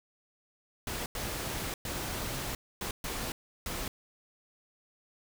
pink noise bursts at uneven times, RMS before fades -36 dBFS, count 6, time 0.87-1.06 / 1.15-1.74 / 1.85-2.55 / 2.81-2.91 / 3.04-3.32 / 3.66-3.88 s, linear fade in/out 2 ms, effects none

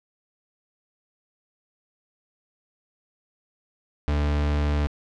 40% pulse tone, 73.42 Hz, D2, in tune, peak -20 dBFS, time 4.08-4.87 s, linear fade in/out 0 ms, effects low-pass 4000 Hz 12 dB/octave

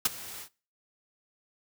white noise with ADSR envelope, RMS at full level -21 dBFS, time 0.05-0.49 s, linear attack 6 ms, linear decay 21 ms, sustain -21 dB, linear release 79 ms, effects noise-tail reverb RT60 0.4 s tail -23 dB re dry

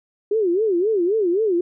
sine tone with vibrato, 390.8 Hz, G4, 5 cents flat, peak -16 dBFS, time 0.31-1.61 s, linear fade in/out 5 ms, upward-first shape sine, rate 3.8 Hz, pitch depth 240 cents each way, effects none

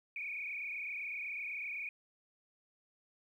sine tone with frequency modulation, 2349 Hz, D7, in tune, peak -38 dBFS, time 0.16-1.89 s, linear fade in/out 2 ms, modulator 27.9 Hz, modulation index 4.7, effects 12-bit

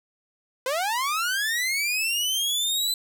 sawtooth linear sweep, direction up, 493.9 to 4043 Hz, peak -20 dBFS, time 0.66-2.94 s, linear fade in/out 2 ms, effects none

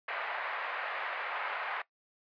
white band-pass noise, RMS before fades -37 dBFS, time 0.08-1.82 s, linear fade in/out 5 ms, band 610 to 2100 Hz, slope 24 dB/octave, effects noise-tail reverb RT60 0.1 s tail -18 dB re dry + resampled to 11025 Hz

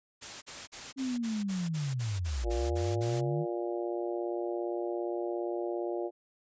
white noise bursts, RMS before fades -42 dBFS, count 12, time 0.21-3.214 s, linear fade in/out 20 ms, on 210 ms, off 44 ms
sine linear two-way sweep, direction down then up, 271.8 to 51.9 to 159 Hz, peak -30 dBFS, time 0.96-3.46 s, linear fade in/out 50 ms, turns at 2.48 s
harmonic tone, 117.4 Hz, A#2, 13 cents sharp, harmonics 3 / 4 / 5 / 6 / 7, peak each -33 / -40 / -38 / -42 / -46 dBFS, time 2.43-6.11 s, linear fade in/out 50 ms
effects resampled to 16000 Hz

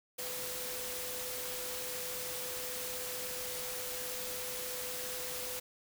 sine tone in noise, 501 Hz, B4, 25 cents sharp, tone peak -45 dBFS, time 0.18-5.6 s, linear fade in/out 10 ms, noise white, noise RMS -40 dBFS, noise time 0.18-5.6 s, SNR -8 dB, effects none

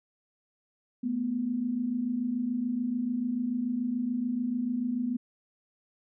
sine tone pair together, 220 / 246.9 Hz, A3 / B3, 0 / 0 cents, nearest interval major second, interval 200 cents, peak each -34 / -28 dBFS, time 1.03-5.17 s, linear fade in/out 10 ms, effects none

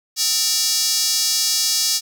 square tone with high-pass filter, 258 Hz, C4, 24 cents flat, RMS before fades -19 dBFS, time 0.16-2.01 s, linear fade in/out 50 ms, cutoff 5200 Hz, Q 2.8, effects none

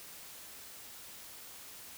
silence, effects white hiss -50 dBFS RMS until 1.97 s

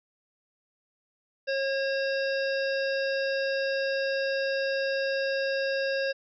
harmonic tone, 543 Hz, C#5, 36 cents flat, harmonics 1 / 3 / 5 / 7 / 9 / 10, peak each -27 / -32 / -38 / -43 / -40 / -45 dBFS, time 1.47-6.13 s, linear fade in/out 20 ms, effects none

